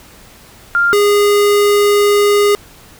sine / square tone pair in turn, 1396.9 / 410.3 Hz, F6 / G#4, 0 / -21 cents, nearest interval octave + major sixth, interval 2121 cents, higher first, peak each -9 dBFS, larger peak neither, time 0.75-0.93 / 0.93-2.55 s, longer second, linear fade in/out 0 ms, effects pink hiss -41 dBFS RMS until 2.99 s

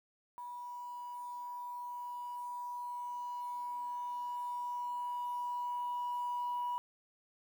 sine tone with level ramp, 974 Hz, B5, 24 cents flat, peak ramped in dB -42 to -32 dBFS, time 0.38-6.78 s, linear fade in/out 0 ms, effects tanh soft clip ceiling -31 dBFS + 10-bit

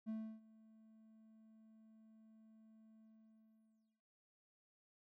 triangle tone with ADSR envelope, 220 Hz, A3, in tune, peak -38 dBFS, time 0.06-4.02 s, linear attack 31 ms, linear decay 310 ms, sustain -23 dB, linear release 990 ms, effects none

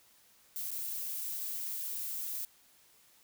violet noise with dropouts, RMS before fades -38 dBFS, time 0.56-2.45 s, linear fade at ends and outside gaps 0 ms, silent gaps 0.706-0.715 s, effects white hiss -64 dBFS RMS until 3.23 s

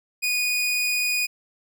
sawtooth tone, 2469 Hz, D#7, 14 cents flat, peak -18 dBFS, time 0.22-1.27 s, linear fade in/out 20 ms, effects none

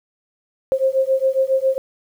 sine beating tone pair, 527 / 534.3 Hz, C5 / C5, +12 / +36 cents, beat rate 7.3 Hz, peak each -18 dBFS, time 0.72-1.78 s, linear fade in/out 0 ms, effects 8-bit

